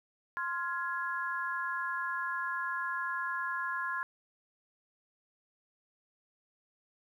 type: chord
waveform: sine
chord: F minor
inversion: second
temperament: just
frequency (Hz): 1047.7 / 1396.9 / 1676.3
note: C6 / F6 / Ab6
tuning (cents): +2 / 0 / +16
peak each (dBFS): -36 / -38 / -36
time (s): 0.37-4.03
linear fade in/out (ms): 0
effects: 11-bit